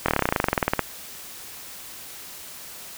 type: slowing click train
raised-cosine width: 0.5 ms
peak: -4 dBFS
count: 20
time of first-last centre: 0.06-0.793 s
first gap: 24 ms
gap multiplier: 1.05
effects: white hiss -40 dBFS RMS until 2.97 s